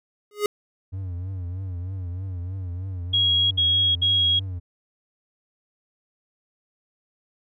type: tone with exponential growth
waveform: square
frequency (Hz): 415.3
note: G#4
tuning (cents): 0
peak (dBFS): -17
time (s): 0.31-0.46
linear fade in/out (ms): 2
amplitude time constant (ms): 31
type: tone with vibrato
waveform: triangle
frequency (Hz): 91.5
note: F#2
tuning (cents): -19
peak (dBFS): -26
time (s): 0.92-4.6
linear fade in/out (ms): 20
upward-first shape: triangle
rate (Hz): 3.2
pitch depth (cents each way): 110
type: tone bursts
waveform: sine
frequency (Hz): 3300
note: G#7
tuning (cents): -12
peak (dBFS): -17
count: 3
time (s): 3.13-4.396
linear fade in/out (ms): 10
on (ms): 380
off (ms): 63
effects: none